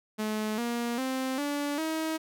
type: tone with pitch steps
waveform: sawtooth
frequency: 214.9 / 237.1 / 261.5 / 288.5 / 318.3 Hz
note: A3 / A#3 / C4 / D4 / D#4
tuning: -41 / +30 / -1 / -31 / +39 cents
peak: -25 dBFS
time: 0.18-2.18 s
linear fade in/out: 20 ms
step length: 400 ms
effects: none